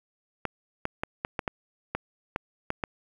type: clicks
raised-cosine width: 0.5 ms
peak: -13 dBFS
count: 10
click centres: 0.453 / 0.854 / 1.035 / 1.249 / 1.392 / 1.478 / 1.95 / 2.361 / 2.704 / 2.838 s
effects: 8-bit